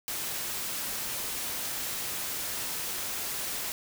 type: noise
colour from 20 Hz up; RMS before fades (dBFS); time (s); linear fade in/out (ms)
white; -34; 0.08-3.72; 0
effects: none